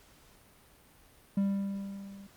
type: tone with level ramp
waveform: triangle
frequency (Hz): 197.6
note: G3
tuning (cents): +14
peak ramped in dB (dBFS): -22 to -45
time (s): 1.37-2.27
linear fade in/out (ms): 5
effects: pink hiss -60 dBFS RMS until 2.36 s + Opus 48 kbps